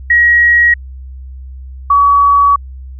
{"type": "tone pair in turn", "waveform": "sine", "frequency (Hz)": [1900, 1133.7], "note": ["A#6", "C#6"], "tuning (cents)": [33, 39], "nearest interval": "major sixth", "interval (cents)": 894, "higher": "first", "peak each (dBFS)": -5, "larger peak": "neither", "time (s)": [[0.1, 0.74], [1.9, 2.56]], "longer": "second", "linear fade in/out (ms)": 5, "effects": ["added 65 Hz sine -26 dBFS peak until 2.99 s"]}